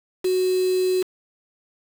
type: tone with quantisation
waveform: sine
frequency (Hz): 370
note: F#4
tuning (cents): 0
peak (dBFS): -18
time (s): 0.24-1.03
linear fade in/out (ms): 10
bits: 5
effects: none